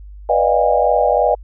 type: tone cluster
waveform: sine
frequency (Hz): 490.8 / 585 / 628 / 711 / 810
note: B4 / D5 / D#5 / F5 / G#5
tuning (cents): -11 / -7 / +16 / +31 / -43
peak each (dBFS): -18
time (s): 0.29-1.35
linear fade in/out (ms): 5
effects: added 50 Hz sine -33 dBFS peak until 1.43 s